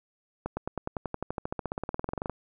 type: accelerating click train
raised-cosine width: 1 ms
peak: -17 dBFS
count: 28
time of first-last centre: 0.46-2.297 s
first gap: 110 ms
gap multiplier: 0.96
effects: none